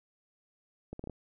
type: accelerating click train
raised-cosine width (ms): 2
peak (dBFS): -27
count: 5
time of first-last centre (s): 0.93-1.097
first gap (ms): 64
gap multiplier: 0.72
effects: none